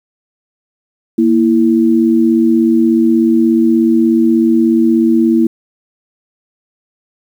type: tone pair together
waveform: sine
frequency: 233.1 / 329.7 Hz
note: A#3 / E4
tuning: 0 / 0 cents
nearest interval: tritone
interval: 600 cents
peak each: -10 dBFS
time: 1.18-5.47 s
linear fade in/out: 5 ms
effects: 7-bit